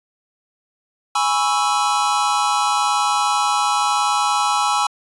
square chord, C# minor seventh, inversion second, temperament equal, 830.6 / 987.8 / 1108.7 / 1318.5 Hz, G#5 / B5 / C#6 / E6, 0 / 0 / 0 / 0 cents, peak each -21 / -24 / -24 / -22 dBFS, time 1.15-4.87 s, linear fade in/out 5 ms, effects resampled to 24000 Hz

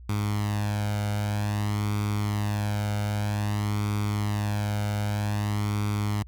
sawtooth tone with flanger, 103.83 Hz, G#2, in tune, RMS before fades -27 dBFS, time 0.09-6.23 s, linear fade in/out 5 ms, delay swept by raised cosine 0.86 to 1.36 ms, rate 0.52 Hz, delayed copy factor +0.65, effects added 60 Hz sine -42 dBFS peak until 6.27 s

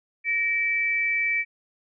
sine tone pair together, 1874.8 / 2314 Hz, A#6 / D7, +9 / -26 cents, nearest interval major third, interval 365 cents, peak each -29 / -22 dBFS, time 0.24-1.45 s, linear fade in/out 50 ms, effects none

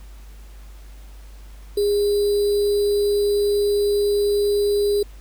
sine tone with sample-and-hold, 408.9 Hz, G#4, 27 cents flat, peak -16 dBFS, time 1.77-5.03 s, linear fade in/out 5 ms, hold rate 4410 Hz, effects added 50 Hz sine -38 dBFS peak until 5.2 s + pink hiss -52 dBFS RMS until 5.2 s

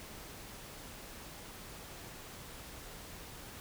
silence, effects pink hiss -49 dBFS RMS until 3.6 s

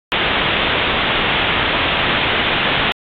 white low-pass noise, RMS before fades -17 dBFS, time 0.12-2.92 s, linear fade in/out 0 ms, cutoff 3600 Hz, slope 96 dB/octave, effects AAC 48 kbps

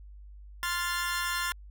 sawtooth chord, F major, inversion second, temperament equal with one note detuned, 1046.5 / 1396.9 / 1747.8 Hz, C6 / F6 / A6, 0 / 0 / -12 cents, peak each -30 dBFS, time 0.63-1.52 s, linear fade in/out 0 ms, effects added 50 Hz sine -45 dBFS peak until 1.7 s

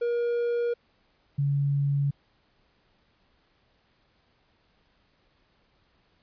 triangle / sine tone pair in turn, 475.1 / 141.25 Hz, A#4 / C#3, +33 / +33 cents, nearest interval octave + major sixth, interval 2100 cents, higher first, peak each -22 dBFS, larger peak neither, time 0.01-0.74 / 1.38-2.11 s, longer neither, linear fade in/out 10 ms, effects pink hiss -67 dBFS RMS until 6.22 s + resampled to 11025 Hz

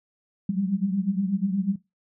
sine tone cluster, 181.8 / 193.4 / 201.7 Hz, F#3 / G3 / G3, -30 / -23 / +50 cents, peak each -27 dBFS, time 0.49-1.76 s, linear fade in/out 5 ms, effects noise-tail reverb RT60 0.2 s tail -18 dB re dry

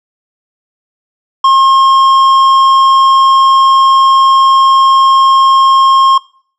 sine tone with tanh clipping, 1072 Hz, C6, 42 cents sharp, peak -5 dBFS, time 1.44-6.18 s, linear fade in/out 5 ms, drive 9 dB, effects noise-tail reverb RT60 0.5 s tail -22 dB re dry

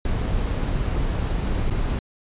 brown noise with dropouts, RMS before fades -23 dBFS, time 0.05-1.99 s, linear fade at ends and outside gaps 1 ms, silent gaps 1.699-1.707 s, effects resampled to 8000 Hz

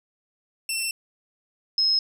15% pulse / sine tone pair in turn, 2693 / 5155 Hz, E7 / E8, +36 / -40 cents, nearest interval major seventh, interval 1124 cents, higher second, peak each -18 dBFS, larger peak neither, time 0.69-0.91 / 1.78-1.99 s, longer first, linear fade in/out 2 ms, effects none

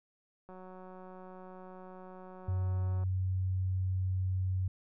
click train, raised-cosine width 1 ms, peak -37 dBFS, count 472, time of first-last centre 0.49-3.036 s, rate 185 Hz
sine tone, 93.3 Hz, F#2, 15 cents sharp, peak -29 dBFS, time 2.48-4.68 s, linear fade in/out 5 ms
effects none

